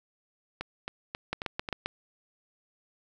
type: two click trains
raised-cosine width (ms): 0.3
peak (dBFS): -14 / -18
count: 5 / 5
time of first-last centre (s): 1.33-1.86 / 0.61-1.688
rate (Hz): 7.55 / 3.71
effects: none